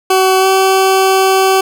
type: tone with pitch glide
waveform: 20% pulse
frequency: 377.4 to 382.2 Hz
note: F#4 to G4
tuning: +34 to -44 cents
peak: -3 dBFS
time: 0.1-1.61 s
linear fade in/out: 5 ms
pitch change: +22 cents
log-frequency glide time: 0.39-0.46 s
effects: none